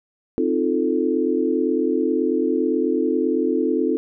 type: chord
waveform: sine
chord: F dominant seventh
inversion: second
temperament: equal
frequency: 261.6 / 311.1 / 349.2 / 440 Hz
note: C4 / Eb4 / F4 / A4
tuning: 0 / 0 / 0 / 0 cents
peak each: -23 dBFS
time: 0.38-3.97 s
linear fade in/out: 0 ms
effects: none